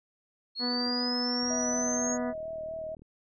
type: linear sweep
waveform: sine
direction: up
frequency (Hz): 4273 to 6645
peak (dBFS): -30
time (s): 0.55-2.18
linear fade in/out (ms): 50
type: harmonic tone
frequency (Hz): 245.5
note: B3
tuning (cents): -10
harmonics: 1 / 2 / 3 / 4 / 5 / 6 / 7 / 8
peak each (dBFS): -31 / -37 / -41 / -43 / -45 / -47 / -48 / -49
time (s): 0.59-2.34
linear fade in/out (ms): 50
type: click train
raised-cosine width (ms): 3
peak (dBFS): -40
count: 63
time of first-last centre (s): 1.43-3.02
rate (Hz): 39
type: tone with vibrato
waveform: sine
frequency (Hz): 639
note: D#5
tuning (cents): +46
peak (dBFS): -34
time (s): 1.5-2.95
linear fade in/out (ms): 5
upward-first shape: sine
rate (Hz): 4.2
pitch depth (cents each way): 27
effects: none